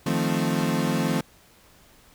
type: chord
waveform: 35% pulse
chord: F dominant seventh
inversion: third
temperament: equal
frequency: 155.56 / 174.61 / 220 / 261.6 Hz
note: Eb3 / F3 / A3 / C4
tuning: 0 / 0 / 0 / 0 cents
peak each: -26 dBFS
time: 0.06-1.21 s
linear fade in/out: 5 ms
effects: pink hiss -55 dBFS RMS until 2.14 s